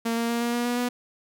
sawtooth tone with pitch steps, 230 / 232.4 / 234.8 / 237.3 / 239.8 / 242.3 / 244.8 Hz, A#3 / A#3 / A#3 / A#3 / A#3 / B3 / B3, -23 / -5 / +13 / +31 / +49 / -33 / -15 cents, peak -20 dBFS, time 0.05-0.89 s, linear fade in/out 10 ms, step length 120 ms, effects none

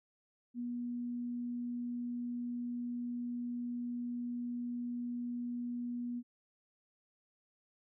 sine tone, 241.8 Hz, B3, 36 cents flat, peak -36 dBFS, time 0.54-6.23 s, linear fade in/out 50 ms, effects none

